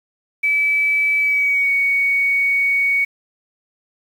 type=tone with pitch glide; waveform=sine; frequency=2300 to 2235 Hz; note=D7 to C#7; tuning=-37 to +14 cents; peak=-14 dBFS; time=0.43-3.05 s; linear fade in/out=10 ms; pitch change=-49 cents; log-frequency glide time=1.19-1.7 s; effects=7-bit